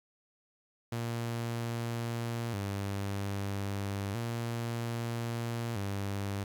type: tone with vibrato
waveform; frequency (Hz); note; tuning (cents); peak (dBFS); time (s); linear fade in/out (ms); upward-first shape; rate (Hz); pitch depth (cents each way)
sawtooth; 107.9; A2; -33; -29; 0.92-6.44; 5; square; 0.31; 140
effects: 10-bit